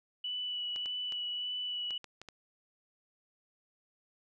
sine tone with vibrato, 2960 Hz, F#7, in tune, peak -34 dBFS, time 0.24-1.98 s, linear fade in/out 5 ms, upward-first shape sine, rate 1.7 Hz, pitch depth 13 cents each way
clicks, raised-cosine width 0.2 ms, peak -29 dBFS, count 7, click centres 0.761 / 0.859 / 1.123 / 1.907 / 2.043 / 2.216 / 2.287 s
effects none

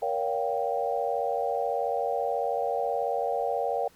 sine chord, G half-diminished seventh, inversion first, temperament just, 470.4 / 564.5 / 705.6 / 784 Hz, Bb4 / Db5 / F5 / G5, +16 / +31 / +18 / 0 cents, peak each -31 dBFS, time 0.02-3.88 s, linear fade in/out 5 ms, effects pink hiss -59 dBFS RMS until 3.95 s + Opus 48 kbps

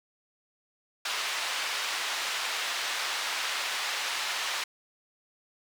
white band-pass noise, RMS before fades -32 dBFS, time 1.05-4.64 s, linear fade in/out 5 ms, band 840 to 3900 Hz, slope 12 dB/octave, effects none

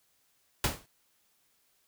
pink noise with exponential decay, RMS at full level -24 dBFS, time 0.64-0.86 s, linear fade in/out 2 ms, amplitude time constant 46 ms, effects white hiss -71 dBFS RMS until 1.87 s

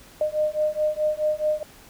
sine beating tone pair, 608 / 612.7 Hz, D#5 / D#5, -40 / -27 cents, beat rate 4.7 Hz, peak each -24 dBFS, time 0.21-1.63 s, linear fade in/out 2 ms, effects pink hiss -49 dBFS RMS until 1.89 s

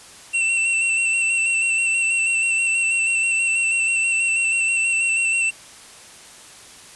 square tone with vibrato, 2700 Hz, E7, 41 cents sharp, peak -18 dBFS, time 0.33-5.51 s, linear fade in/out 20 ms, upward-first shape square, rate 6.2 Hz, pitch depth 20 cents each way, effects white hiss -43 dBFS RMS until 6.95 s + resampled to 24000 Hz

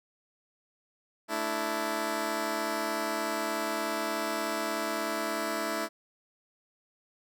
10% pulse chord, A suspended fourth, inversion none, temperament just, 220 / 293.3 / 330 Hz, A3 / D4 / E4, 0 / -2 / +2 cents, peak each -28 / -28 / -25 dBFS, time 1.28-5.89 s, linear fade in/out 50 ms, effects none

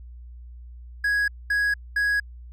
triangle tone bursts, 1661.2 Hz, G#6, in tune, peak -18 dBFS, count 3, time 1.04-2.2 s, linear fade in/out 5 ms, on 240 ms, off 220 ms, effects added 60 Hz sine -39 dBFS peak until 2.52 s

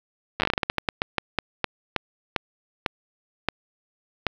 slowing click train, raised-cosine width 0.3 ms, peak -5 dBFS, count 22, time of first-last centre 0.4-4.267 s, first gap 9 ms, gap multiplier 1.25, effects low-pass 5000 Hz 12 dB/octave + 7-bit

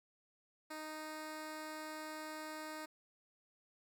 10% pulse tone, 310 Hz, D#4, 6 cents flat, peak -36 dBFS, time 0.7-2.86 s, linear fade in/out 10 ms, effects none

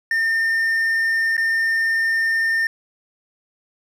triangle tone with dropouts, 1811 Hz, A6, 49 cents sharp, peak -15 dBFS, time 0.11-2.67 s, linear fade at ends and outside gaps 2 ms, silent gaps 1.368-1.378 s, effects none

